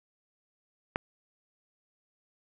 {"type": "click", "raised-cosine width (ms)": 0.5, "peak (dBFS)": -13, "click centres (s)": 0.959, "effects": []}